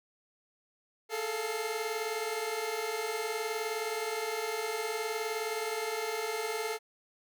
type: tone cluster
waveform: sawtooth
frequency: 425.8 / 445.2 / 695 / 2115 Hz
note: G#4 / A4 / F5 / C7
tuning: +43 / +20 / -9 / +18 cents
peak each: -34 / -31 / -39 / -38 dBFS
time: 1.09-6.79 s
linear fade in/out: 50 ms
effects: none